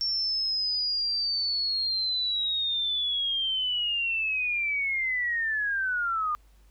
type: linear sweep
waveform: sine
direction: down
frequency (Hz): 5460 to 1200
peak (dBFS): -25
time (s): 0.01-6.35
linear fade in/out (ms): 0
effects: added 50 Hz sine -54 dBFS peak until 6.7 s + pink hiss -66 dBFS RMS until 6.7 s